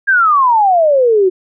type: exponential sweep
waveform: sine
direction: down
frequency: 1639 to 360 Hz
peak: -7 dBFS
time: 0.07-1.3 s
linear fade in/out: 20 ms
effects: none